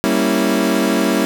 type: chord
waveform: 30% pulse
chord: G diminished seventh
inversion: none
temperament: equal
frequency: 196 / 233.1 / 277.2 / 329.6 Hz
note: G3 / Bb3 / Db4 / Fb4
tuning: 0 / 0 / 0 / 0 cents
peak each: -17 dBFS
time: 0.04-1.25 s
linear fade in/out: 0 ms
effects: none